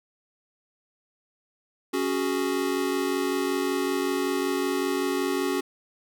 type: chord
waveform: square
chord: C# suspended fourth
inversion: none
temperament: equal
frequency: 277.2 / 370 / 415.3 Hz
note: C#4 / F#4 / G#4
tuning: 0 / 0 / 0 cents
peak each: -29 / -28 / -32 dBFS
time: 1.93-5.61 s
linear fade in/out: 10 ms
effects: none